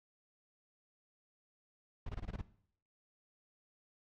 brown noise bursts, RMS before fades -40 dBFS, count 7, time 2.06-2.416 s, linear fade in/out 5 ms, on 32 ms, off 22 ms, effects noise-tail reverb RT60 0.6 s tail -17 dB re dry + low-pass 4000 Hz 12 dB/octave

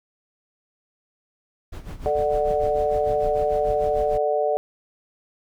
brown noise with tremolo, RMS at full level -31 dBFS, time 1.72-4.18 s, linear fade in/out 10 ms, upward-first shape sine, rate 6.7 Hz, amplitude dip 75%
sine chord, D major, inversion second, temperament equal with one note detuned, 440 / 594.2 / 740 Hz, A4 / D5 / F#5, 0 / +20 / 0 cents, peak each -24 / -22 / -25 dBFS, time 2.06-4.57 s, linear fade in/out 0 ms
effects none

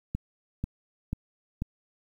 click train, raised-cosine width 5 ms, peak -17 dBFS, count 4, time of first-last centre 0.15-1.621 s, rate 2.04 Hz, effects 9-bit

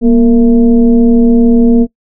sine tone with frequency modulation, 237.7 Hz, A#3, 34 cents sharp, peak -3 dBFS, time 0.01-1.87 s, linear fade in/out 50 ms, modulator 219 Hz, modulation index 0.77, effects noise-tail reverb RT60 0.1 s tail -21 dB re dry

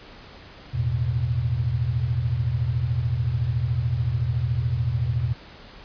sine chord, E suspended fourth, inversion none, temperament just, 82.41 / 109.88 / 123.61 Hz, E2 / A2 / B2, 0 / -2 / +2 cents, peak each -28 / -27 / -23 dBFS, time 0.73-5.34 s, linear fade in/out 20 ms, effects pink hiss -45 dBFS RMS until 5.84 s + resampled to 11025 Hz

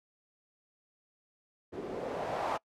blue noise with low-pass filter sweep, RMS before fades -36 dBFS, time 1.72-2.58 s, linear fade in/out 20 ms, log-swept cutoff 350 to 880 Hz, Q 2.3, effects noise-tail reverb RT60 0.1 s tail -25 dB re dry

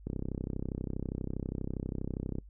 click train, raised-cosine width 3 ms, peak -22 dBFS, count 76, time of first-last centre 0.07-2.385 s, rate 32.4 Hz, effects noise-tail reverb RT60 0.1 s tail -23 dB re dry + added 50 Hz sine -49 dBFS peak until 2.49 s

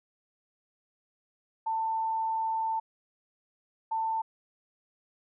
sine tone bursts at uneven times, 892 Hz, A5, 23 cents sharp, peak -27 dBFS, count 2, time 1.66-2.8 / 3.91-4.22 s, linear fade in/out 10 ms, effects none

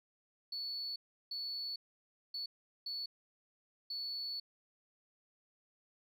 sine tone bursts at uneven times, 4435 Hz, C#8, in tune, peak -37 dBFS, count 5, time 0.52-0.96 / 1.31-1.76 / 2.34-2.46 / 2.86-3.06 / 3.9-4.4 s, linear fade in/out 5 ms, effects tanh soft clip ceiling -34 dBFS

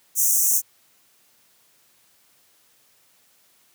pink high-pass noise, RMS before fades -19 dBFS, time 0.15-0.62 s, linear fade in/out 50 ms, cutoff 5900 Hz, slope 96 dB/octave, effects white hiss -60 dBFS RMS until 3.74 s + high-pass 80 Hz 12 dB/octave

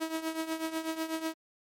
sawtooth tone with tremolo, 321.4 Hz, E4, 44 cents flat, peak -25 dBFS, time 0-1.34 s, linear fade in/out 20 ms, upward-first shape triangle, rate 8.1 Hz, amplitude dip 80%, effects MP3 64 kbps

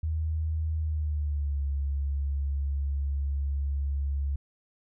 sine tone with pitch glide, 78.9 to 69.89 Hz, D#2 to C#2, +25 to +15 cents, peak -26 dBFS, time 0.03-4.36 s, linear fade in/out 5 ms, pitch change -210 cents, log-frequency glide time 0.78-1.63 s, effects none

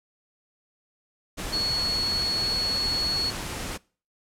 sine tone in noise, 4368 Hz, C#8, 26 cents flat, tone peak -24 dBFS, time 1.52-3.31 s, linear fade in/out 20 ms, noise pink, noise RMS -33 dBFS, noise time 1.37-3.78 s, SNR +6 dB, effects noise-tail reverb RT60 0.4 s tail -24 dB re dry + low-pass 11000 Hz 12 dB/octave

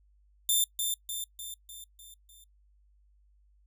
10% pulse tone with echo, 3575 Hz, A7, 27 cents sharp, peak -16 dBFS, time 0.49-0.64 s, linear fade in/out 2 ms, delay 300 ms, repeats 6, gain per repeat -5 dB, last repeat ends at 2.44 s, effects noise-tail reverb RT60 0.1 s tail -23 dB re dry + added 50 Hz sine -61 dBFS peak until 3.66 s

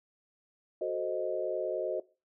sine chord, F# diminished seventh, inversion none, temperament equal, 370 / 440 / 523.3 / 622.3 Hz, F#4 / A4 / C5 / Eb5, 0 / 0 / 0 / 0 cents, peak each -35 / -38 / -36 / -34 dBFS, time 0.81-2 s, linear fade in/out 5 ms, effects noise-tail reverb RT60 0.3 s tail -19 dB re dry

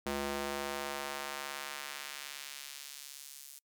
square tone with high-pass filter sweep, 70.6 Hz, C#2, 32 cents sharp, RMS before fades -41 dBFS, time 0.06-3.59 s, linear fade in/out 5 ms, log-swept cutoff 260 to 7800 Hz, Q 0.71, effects noise-tail reverb RT60 0.1 s tail -26 dB re dry

